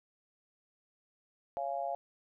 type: chord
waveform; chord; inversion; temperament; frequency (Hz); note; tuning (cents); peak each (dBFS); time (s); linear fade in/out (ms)
sine; Db major; none; just; 554.4 / 693 / 831.5; Db5 / F5 / Ab5; 0 / -14 / +2; -39 / -35 / -40; 1.57-1.95; 0
effects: none